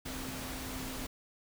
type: tone in noise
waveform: sine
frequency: 259.9 Hz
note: C4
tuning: 11 cents flat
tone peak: -44 dBFS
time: 0.05-1.07 s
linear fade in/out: 10 ms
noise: pink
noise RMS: -41 dBFS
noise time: 0.05-1.07 s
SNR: -6 dB
effects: none